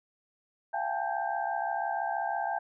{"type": "tone cluster", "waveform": "sine", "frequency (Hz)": [684, 757, 812, 878, 1576], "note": ["F5", "F#5", "G#5", "A5", "G6"], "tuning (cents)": [-36, 39, -39, -4, 9], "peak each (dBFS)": [-35, -37, -33, -36, -38], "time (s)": [0.73, 2.59], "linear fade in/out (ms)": 10, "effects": []}